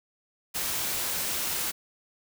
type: noise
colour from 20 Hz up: white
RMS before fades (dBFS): -30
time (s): 0.54-1.72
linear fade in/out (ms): 20
effects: none